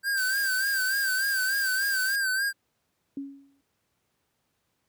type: tone with vibrato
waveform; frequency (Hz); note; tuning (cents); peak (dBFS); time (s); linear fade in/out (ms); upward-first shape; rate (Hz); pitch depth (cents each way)
square; 1568; G6; 0; -25; 0.03-2.53; 50; sine; 3.4; 67
type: noise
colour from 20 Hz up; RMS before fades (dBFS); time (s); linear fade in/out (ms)
blue; -37; 0.17-2.16; 5
type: tone with exponential decay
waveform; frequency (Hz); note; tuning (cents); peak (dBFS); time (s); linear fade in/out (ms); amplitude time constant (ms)
sine; 277.2; C#4; 0; -29; 3.17-3.61; 2; 95
effects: pink hiss -75 dBFS RMS until 4.88 s + high-pass 80 Hz 12 dB/octave